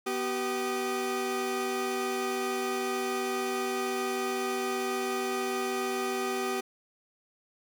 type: tone cluster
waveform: 30% pulse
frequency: 245.5 / 384.4 / 1232 Hz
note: B3 / G4 / D#6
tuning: -10 / -34 / -17 cents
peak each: -34 / -28 / -34 dBFS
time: 0.06-6.61 s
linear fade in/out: 10 ms
effects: none